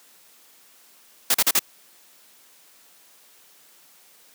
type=noise bursts; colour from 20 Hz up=white; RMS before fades=-18 dBFS; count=4; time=1.3-1.593 s; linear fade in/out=5 ms; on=44 ms; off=39 ms; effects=white hiss -54 dBFS RMS until 4.34 s + high-pass 200 Hz 12 dB/octave